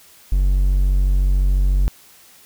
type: tone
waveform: triangle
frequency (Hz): 47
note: F#1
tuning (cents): +28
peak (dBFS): -11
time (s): 0.32-1.88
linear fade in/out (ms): 0
effects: white hiss -48 dBFS RMS until 2.45 s